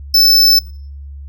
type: tone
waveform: square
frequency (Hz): 5274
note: E8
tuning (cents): 0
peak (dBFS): -7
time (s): 0.14-0.59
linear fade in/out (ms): 5
effects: noise-tail reverb RT60 0.5 s tail -23 dB re dry + added 70 Hz sine -28 dBFS peak until 1.28 s

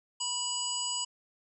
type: harmonic tone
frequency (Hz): 980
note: B5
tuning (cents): -14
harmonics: 1 / 3 / 5 / 7 / 8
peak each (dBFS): -40 / -35 / -39 / -40 / -35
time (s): 0.2-1.05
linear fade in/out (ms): 10
effects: none

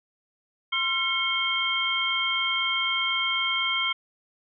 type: tone cluster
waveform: sine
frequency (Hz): 1049 / 1363 / 2182 / 3172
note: C6 / F6 / C#7 / G7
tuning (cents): +4 / -43 / -28 / +20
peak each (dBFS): -34 / -32 / -27 / -26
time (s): 0.72-3.93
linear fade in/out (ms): 10
effects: none

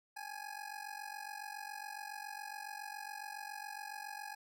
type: ring-modulated tone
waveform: 25% pulse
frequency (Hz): 830.6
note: G#5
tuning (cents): 0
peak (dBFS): -37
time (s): 0.16-4.35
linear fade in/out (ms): 10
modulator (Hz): 23.6
effects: none

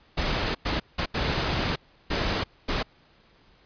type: noise bursts at uneven times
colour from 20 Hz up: pink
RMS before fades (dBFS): -26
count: 6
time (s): 0.17-0.55 / 0.65-0.8 / 0.98-1.06 / 1.14-1.76 / 2.1-2.44 / 2.68-2.83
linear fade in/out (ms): 10
effects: pink hiss -59 dBFS RMS until 3.65 s + resampled to 11025 Hz

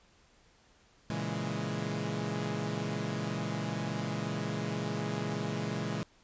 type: chord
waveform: sawtooth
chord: A# half-diminished seventh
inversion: none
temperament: equal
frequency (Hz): 116.54 / 138.59 / 164.81 / 207.7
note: A#2 / C#3 / E3 / G#3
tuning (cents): 0 / 0 / 0 / 0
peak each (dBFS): -35 / -35 / -34 / -33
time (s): 1.1-6.03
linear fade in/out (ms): 0
effects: pink hiss -64 dBFS RMS until 6.23 s + resampled to 16000 Hz

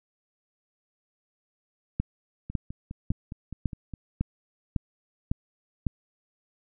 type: two click trains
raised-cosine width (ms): 5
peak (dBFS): -13 / -24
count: 8 / 8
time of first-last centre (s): 2-5.867 / 2.5-3.937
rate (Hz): 1.81 / 4.87
effects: none

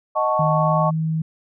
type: chord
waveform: sine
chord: D# half-diminished seventh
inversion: none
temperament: equal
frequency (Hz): 622.3 / 740 / 880 / 1108.7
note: D#5 / F#5 / A5 / C#6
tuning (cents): 0 / 0 / 0 / 0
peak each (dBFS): -21 / -26 / -24 / -21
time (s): 0.15-0.91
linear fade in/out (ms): 20
type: tone with pitch glide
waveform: sine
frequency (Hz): 155.56 to 159.47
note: D#3 to D#3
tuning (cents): 0 to +43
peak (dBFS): -19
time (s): 0.39-1.22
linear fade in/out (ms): 5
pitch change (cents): +43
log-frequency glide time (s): 0.53-0.8
effects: none

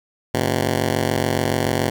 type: ring-modulated tone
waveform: 10% pulse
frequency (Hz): 126.6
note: B2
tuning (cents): +43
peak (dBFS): -7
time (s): 0.34-1.9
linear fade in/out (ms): 5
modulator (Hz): 23.5
effects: none

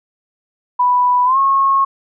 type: tone with pitch glide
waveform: sine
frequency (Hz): 988 to 1089.9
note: B5 to C#6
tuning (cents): 0 to -30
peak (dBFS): -10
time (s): 0.79-1.85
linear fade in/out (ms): 10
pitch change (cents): +170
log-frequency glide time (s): 1.25-1.38
effects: none

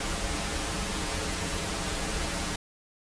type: noise with comb filter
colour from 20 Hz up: pink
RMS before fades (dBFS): -31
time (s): 0-2.56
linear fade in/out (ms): 5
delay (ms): 8.1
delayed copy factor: -0.95
effects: resampled to 22050 Hz

